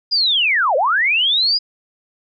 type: linear two-way sweep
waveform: sine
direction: down then up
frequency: 4990 to 489.8 to 4990 Hz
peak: -13 dBFS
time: 0.11-1.59 s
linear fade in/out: 20 ms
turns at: 0.76 s
effects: none